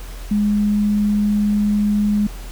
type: tone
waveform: sine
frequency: 207.7 Hz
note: G#3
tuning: in tune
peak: -14 dBFS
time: 0.31-2.27 s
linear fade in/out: 5 ms
effects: added 42 Hz sine -29 dBFS peak until 2.51 s + pink hiss -40 dBFS RMS until 2.51 s